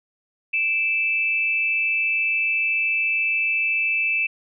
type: tone pair together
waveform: sine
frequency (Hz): 2347 / 2633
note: D7 / E7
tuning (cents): -2 / -3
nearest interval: major second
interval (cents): 199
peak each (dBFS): -25 / -20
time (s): 0.53-4.27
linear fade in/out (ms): 10
effects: none